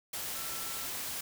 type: tone in noise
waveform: sine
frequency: 1340 Hz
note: E6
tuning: 28 cents sharp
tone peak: -49 dBFS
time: 0.35-0.87 s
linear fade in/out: 5 ms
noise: white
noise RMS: -38 dBFS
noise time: 0.13-1.21 s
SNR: -14 dB
effects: none